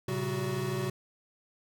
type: tone cluster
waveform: square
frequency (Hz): 114.9 / 134.7 / 192.4 / 371.1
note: A#2 / C#3 / G3 / F#4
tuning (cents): -25 / -49 / -32 / +5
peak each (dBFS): -39 / -35 / -39 / -35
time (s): 0.08-0.9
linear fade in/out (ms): 5
effects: none